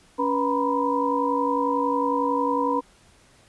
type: tone cluster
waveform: sine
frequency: 279.7 / 487.4 / 954 / 1005 Hz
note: C#4 / B4 / A#5 / B5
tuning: +16 / -23 / +40 / +30 cents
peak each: -26 dBFS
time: 0.18-2.81 s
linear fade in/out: 20 ms
effects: pink hiss -56 dBFS RMS until 3.48 s + resampled to 24000 Hz